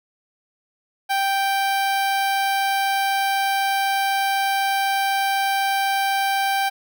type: tone with notch filter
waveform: sawtooth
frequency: 784 Hz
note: G5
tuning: in tune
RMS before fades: -21 dBFS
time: 1.09-6.7 s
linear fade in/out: 20 ms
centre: 7200 Hz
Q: 1.9
effects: none